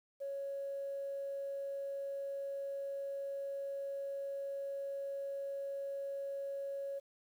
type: tone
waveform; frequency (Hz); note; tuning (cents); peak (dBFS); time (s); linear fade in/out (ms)
sine; 554.4; C#5; 0; -37; 0.2-7; 20
effects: tanh soft clip ceiling -33 dBFS + 11-bit